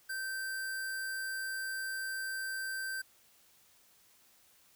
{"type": "tone with sample-and-hold", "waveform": "sine", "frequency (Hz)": 1553, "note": "G6", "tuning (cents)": -17, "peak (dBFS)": -35, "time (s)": [0.09, 3.02], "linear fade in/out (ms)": 10, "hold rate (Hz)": 6300, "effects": ["white hiss -65 dBFS RMS until 4.75 s"]}